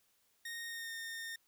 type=tone with pitch glide; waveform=sawtooth; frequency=1855 to 1828.4 Hz; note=A#6 to A#6; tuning=-9 to -34 cents; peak=-38 dBFS; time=0.45-1.36 s; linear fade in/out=5 ms; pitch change=-25 cents; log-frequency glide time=0.66-0.93 s; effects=white hiss -74 dBFS RMS until 1.47 s